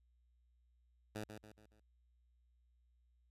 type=tone with echo; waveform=10% pulse; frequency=106.9 Hz; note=A2; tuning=49 cents flat; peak=-34 dBFS; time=1.15-1.24 s; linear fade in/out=5 ms; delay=140 ms; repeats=4; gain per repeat=-7 dB; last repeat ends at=1.8 s; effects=added 60 Hz sine -70 dBFS peak until 3.3 s + resampled to 32000 Hz